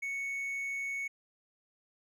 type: tone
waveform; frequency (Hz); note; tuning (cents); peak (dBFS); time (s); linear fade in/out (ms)
triangle; 2217; C#7; 0; -32; 0.02-1.08; 10
effects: none